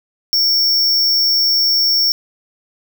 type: tone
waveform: square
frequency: 5470 Hz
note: F8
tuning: 37 cents flat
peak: -12 dBFS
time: 0.33-2.12 s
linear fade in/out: 0 ms
effects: none